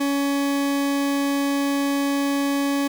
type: tone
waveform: 40% pulse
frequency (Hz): 280.3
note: C#4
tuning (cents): +19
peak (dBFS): -19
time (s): 0-2.88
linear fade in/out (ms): 10
effects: 8-bit